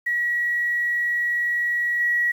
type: tone with level steps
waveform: sine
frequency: 1919 Hz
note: A#6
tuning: 50 cents sharp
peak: -20 / -18 dBFS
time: 0.06-2.32 s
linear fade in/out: 10 ms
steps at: 2 s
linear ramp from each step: 2 ms
effects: 8-bit